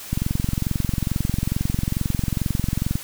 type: click train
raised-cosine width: 5 ms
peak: -9 dBFS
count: 64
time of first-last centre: 0.13-2.955 s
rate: 22.3 Hz
effects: white hiss -37 dBFS RMS until 3.03 s